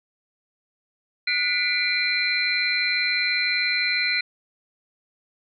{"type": "tone cluster", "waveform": "sine", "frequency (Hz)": [1456, 2000, 2171, 2374, 4097], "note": ["F#6", "B6", "C#7", "D7", "C8"], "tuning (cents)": [-28, 21, -37, 18, -37], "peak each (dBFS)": [-31, -26, -33, -25, -25], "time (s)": [1.27, 4.21], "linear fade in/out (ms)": 5, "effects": []}